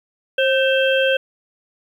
harmonic tone with a mistuned harmonic, 533 Hz, C5, 32 cents sharp, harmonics 1 / 3 / 5 / 6, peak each -16 / -21 / -23 / -24 dBFS, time 0.38-1.17 s, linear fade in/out 5 ms, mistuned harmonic 3, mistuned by -54 cents, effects 8-bit

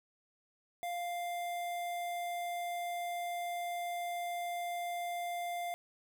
square tone with notch filter, 698.5 Hz, F5, in tune, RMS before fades -38 dBFS, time 0.83-5.74 s, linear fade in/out 0 ms, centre 5300 Hz, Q 1.5, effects none

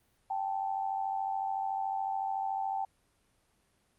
sine tone pair together, 780 / 873.8 Hz, G5 / A5, -9 / -12 cents, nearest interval major second, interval 197 cents, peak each -32 / -36 dBFS, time 0.3-2.85 s, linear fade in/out 5 ms, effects pink hiss -71 dBFS RMS until 3.98 s + Opus 32 kbps

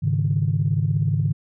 sine chord, Ab suspended fourth, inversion none, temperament equal, 103.83 / 138.59 / 155.56 Hz, Ab2 / Db3 / Eb3, 0 / 0 / 0 cents, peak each -22 dBFS, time 0.02-1.33 s, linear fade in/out 20 ms, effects tanh soft clip ceiling -9 dBFS

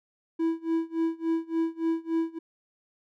triangle tone with tremolo, 328 Hz, E4, 9 cents flat, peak -20 dBFS, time 0.39-2.39 s, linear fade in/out 10 ms, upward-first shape sine, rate 3.5 Hz, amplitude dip 95%, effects none

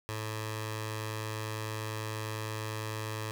15% pulse tone with notch filter, 108.8 Hz, A2, 19 cents flat, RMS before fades -37 dBFS, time 0.09-3.31 s, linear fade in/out 0 ms, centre 240 Hz, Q 0.54, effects none

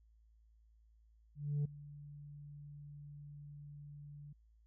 sine tone with ADSR envelope, 145.5 Hz, D3, 16 cents flat, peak -29 dBFS, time 1.35-4.33 s, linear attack 300 ms, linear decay 7 ms, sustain -20 dB, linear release 7 ms, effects tanh soft clip ceiling -31 dBFS + added 55 Hz sine -64 dBFS peak until 4.66 s

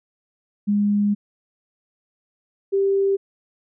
sine tone pair in turn, 205.2 / 392.9 Hz, G#3 / G4, -21 / +4 cents, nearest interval major seventh, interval 1125 cents, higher second, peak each -16 dBFS, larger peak neither, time 0.67-1.15 / 2.72-3.17 s, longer first, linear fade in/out 20 ms, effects none

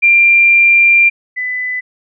sine tone pair in turn, 2380 / 2001 Hz, D7 / B6, +22 / +22 cents, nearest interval minor third, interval 300 cents, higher first, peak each -5 / -16 dBFS, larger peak first, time 0.02-1.1 / 1.36-1.81 s, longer first, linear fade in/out 20 ms, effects none

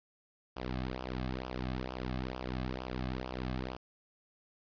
sawtooth tone with flanger, 63.5 Hz, B1, 49 cents sharp, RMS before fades -38 dBFS, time 0.56-3.77 s, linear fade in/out 10 ms, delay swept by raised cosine 0.48 to 2.18 ms, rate 2.2 Hz, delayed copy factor -0.8, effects resampled to 11025 Hz + 10-bit

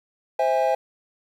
triangle chord, C augmented, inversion none, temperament just, 523.3 / 654.1 / 817.6 Hz, C5 / E5 / G#5, 0 / -14 / -27 cents, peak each -21 dBFS, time 0.39-0.75 s, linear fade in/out 5 ms, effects 9-bit

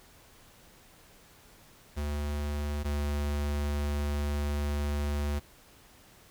square tone pair in turn, 73.42 / 72.83 Hz, D2 / D2, 0 / -14 cents, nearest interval unison, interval 14 cents, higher first, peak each -31 / -29 dBFS, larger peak second, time 1.96-2.84 / 2.84-5.4 s, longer second, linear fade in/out 20 ms, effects pink hiss -57 dBFS RMS until 6.3 s

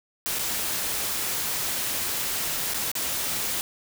white noise with dropouts, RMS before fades -28 dBFS, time 0.26-3.61 s, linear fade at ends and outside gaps 0 ms, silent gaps 0.387-0.392 / 2.737-2.743 / 2.916-2.953 s, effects none

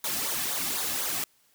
white noise with flanger, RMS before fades -30 dBFS, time 0.04-1.24 s, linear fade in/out 2 ms, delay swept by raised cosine 0.36 to 2.16 ms, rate 4 Hz, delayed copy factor -0.75, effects white hiss -65 dBFS RMS until 1.54 s

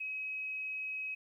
sine tone, 2547 Hz, D#7, 40 cents sharp, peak -36 dBFS, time 0-1.15 s, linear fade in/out 10 ms, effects 12-bit

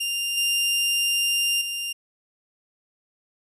sawtooth tone with level steps, 2794 Hz, F7, in tune, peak -21 / -17 / -24 dBFS, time 0-1.93 s, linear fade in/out 10 ms, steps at 0.37 / 1.61 s, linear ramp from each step 5 ms, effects resampled to 32000 Hz

